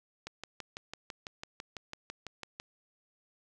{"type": "click train", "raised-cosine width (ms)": 0.2, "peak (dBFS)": -23, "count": 15, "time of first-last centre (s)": [0.27, 2.599], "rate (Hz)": 6.01, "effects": []}